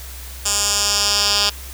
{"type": "tone with band-pass filter sweep", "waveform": "10% pulse", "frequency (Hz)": 204.1, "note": "G#3", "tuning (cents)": -30, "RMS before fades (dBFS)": -18, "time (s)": [0.45, 1.5], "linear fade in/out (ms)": 10, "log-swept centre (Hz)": [7300, 4600], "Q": 2.2, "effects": ["added 64 Hz sine -33 dBFS peak until 1.73 s", "white hiss -37 dBFS RMS until 1.73 s"]}